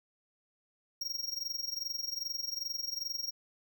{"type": "tone with amplitude modulation", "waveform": "square", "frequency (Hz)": 5588, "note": "F8", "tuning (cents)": 0, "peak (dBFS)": -32, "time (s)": [1.01, 3.31], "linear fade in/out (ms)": 5, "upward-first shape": "sine", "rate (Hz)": 22.5, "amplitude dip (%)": 85, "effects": []}